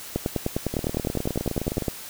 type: two click trains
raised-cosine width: 2 ms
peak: -14 / -10 dBFS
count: 22 / 18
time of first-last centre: 0.74-1.822 / 0.16-1.882 s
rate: 19.4 / 9.87 Hz
effects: white hiss -39 dBFS RMS until 2.09 s